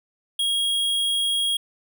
square tone, 3284 Hz, G#7, 20 cents flat, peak -21 dBFS, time 0.39-1.57 s, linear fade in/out 5 ms, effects none

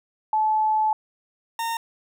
sine / 40% pulse tone pair in turn, 865 / 917.6 Hz, A5 / A#5, -30 / -28 cents, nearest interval minor second, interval 102 cents, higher second, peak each -18 / -24 dBFS, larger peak first, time 0.33-0.93 / 1.59-1.77 s, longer first, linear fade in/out 2 ms, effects none

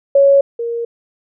sine tone pair in turn, 556 / 467.5 Hz, C#5 / A#4, +5 / +5 cents, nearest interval minor third, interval 300 cents, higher first, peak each -6 / -18 dBFS, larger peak first, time 0.15-0.41 / 0.59-0.85 s, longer neither, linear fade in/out 5 ms, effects none

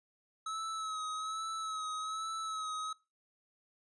square tone with vibrato, 1289 Hz, E6, 39 cents flat, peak -37 dBFS, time 0.46-2.93 s, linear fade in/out 5 ms, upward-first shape sine, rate 1.2 Hz, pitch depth 36 cents each way, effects noise-tail reverb RT60 0.3 s tail -23 dB re dry + resampled to 22050 Hz

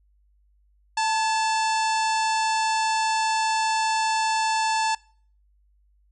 harmonic tone with a mistuned harmonic, 885 Hz, A5, 10 cents sharp, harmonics 1 / 2 / 3 / 4 / 5 / 6 / 7 / 8 / 9 / 10, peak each -22 / -30 / -32 / -37 / -34 / -36 / -41 / -38 / -43 / -44 dBFS, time 0.97-4.95 s, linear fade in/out 5 ms, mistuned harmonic 2, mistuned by -65 cents, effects noise-tail reverb RT60 0.5 s tail -24 dB re dry + added 50 Hz sine -59 dBFS peak until 6.11 s

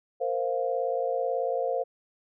sine chord, Bb suspended second, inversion none, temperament just, 466.2 / 524.4 / 699.2 Hz, Bb4 / C5 / F5, 0 / +4 / +2 cents, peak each -31 / -28 / -31 dBFS, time 0.2-1.84 s, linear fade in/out 20 ms, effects none

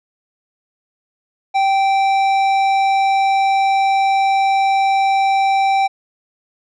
sine tone with tanh clipping, 780 Hz, G5, 9 cents flat, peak -14 dBFS, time 1.54-5.88 s, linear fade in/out 20 ms, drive 12 dB, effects none

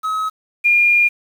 triangle / sine tone pair in turn, 1279 / 2414 Hz, D#6 / D7, +47 / +47 cents, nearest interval major seventh, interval 1100 cents, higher second, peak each -16 / -10 dBFS, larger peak second, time 0.03-0.3 / 0.64-1.09 s, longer second, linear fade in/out 20 ms, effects 7-bit

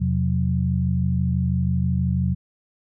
sine tone cluster, 82.6 / 128.6 / 181.2 Hz, E2 / C3 / F#3, +4 / -30 / -36 cents, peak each -23 dBFS, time 0-2.35 s, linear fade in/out 20 ms, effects none

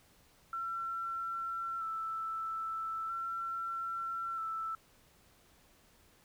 sine tone with vibrato, 1337 Hz, E6, 24 cents sharp, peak -35 dBFS, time 0.53-4.75 s, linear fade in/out 2 ms, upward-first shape square, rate 0.39 Hz, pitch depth 19 cents each way, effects pink hiss -65 dBFS RMS until 6.24 s

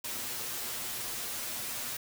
white noise with comb filter, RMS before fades -37 dBFS, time 0.04-1.97 s, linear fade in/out 5 ms, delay 8.4 ms, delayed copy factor +0.85, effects none

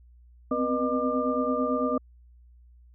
sine tone cluster, 253.5 / 262.5 / 483.9 / 611 / 1195 Hz, B3 / C4 / B4 / D#5 / D6, +45 / +6 / -35 / -32 / +30 cents, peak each -30 dBFS, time 0.51-1.98 s, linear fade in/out 5 ms, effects added 60 Hz sine -51 dBFS peak until 2.94 s

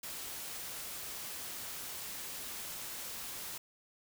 white noise, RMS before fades -43 dBFS, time 0.03-3.58 s, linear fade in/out 5 ms, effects none

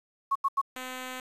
sine tone bursts, 1099 Hz, C#6, 15 cents flat, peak -22 dBFS, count 3, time 0.31-0.615 s, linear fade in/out 10 ms, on 45 ms, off 85 ms
5% pulse tone, 255.7 Hz, C4, 40 cents flat, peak -25 dBFS, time 0.76-1.2 s, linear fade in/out 2 ms
effects resampled to 32000 Hz + 9-bit

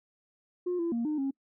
sine tone with pitch steps, 357.3 / 337.9 / 233.7 / 303.8 / 272.2 Hz, F4 / E4 / A#3 / D#4 / C#4, +40 / +43 / +5 / -41 / -31 cents, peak -26 dBFS, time 0.66-1.31 s, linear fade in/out 10 ms, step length 130 ms, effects noise-tail reverb RT60 0.1 s tail -25 dB re dry + tanh soft clip ceiling -25 dBFS

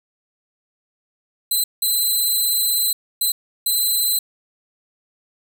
5% pulse tone bursts at uneven times, 4044 Hz, B7, 40 cents sharp, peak -10 dBFS, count 4, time 1.51-1.64 / 1.82-2.93 / 3.21-3.32 / 3.66-4.19 s, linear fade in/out 5 ms, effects none

